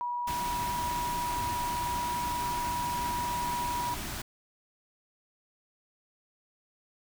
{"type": "tone", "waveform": "sine", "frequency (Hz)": 968, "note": "B5", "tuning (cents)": -35, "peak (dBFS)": -30, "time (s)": [0.01, 3.94], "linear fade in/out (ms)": 0}
{"type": "band-stop noise", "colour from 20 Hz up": "pink", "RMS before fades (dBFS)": -37, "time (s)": [0.27, 4.22], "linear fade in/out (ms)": 5, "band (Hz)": [410, 580], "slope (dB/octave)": 96}
{"effects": []}